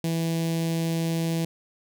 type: tone with notch filter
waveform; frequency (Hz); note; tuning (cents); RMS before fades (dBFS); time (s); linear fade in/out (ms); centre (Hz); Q
sawtooth; 164.81; E3; 0; -26; 0.04-1.45; 2; 1300; 0.68
effects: none